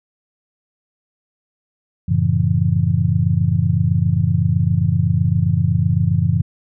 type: chord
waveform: sine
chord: F# minor seventh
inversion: none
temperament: just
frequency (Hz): 92.5 / 111 / 138.75 / 166.5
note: F#2 / A2 / C#3 / E3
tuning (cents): 0 / +16 / +2 / +18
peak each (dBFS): -19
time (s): 2.08-6.42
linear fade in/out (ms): 10
effects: none